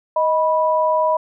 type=tone pair together; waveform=sine; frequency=626.9 / 982 Hz; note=D#5 / B5; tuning=+13 / -10 cents; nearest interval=minor sixth; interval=777 cents; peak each=-17 dBFS; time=0.16-1.17 s; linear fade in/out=5 ms; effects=none